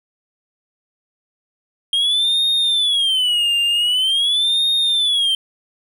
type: tone with vibrato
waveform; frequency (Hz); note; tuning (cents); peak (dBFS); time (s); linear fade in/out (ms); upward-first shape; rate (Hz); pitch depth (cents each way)
triangle; 3216; G7; +44; -13; 1.93-5.35; 2; sine; 0.45; 240
effects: none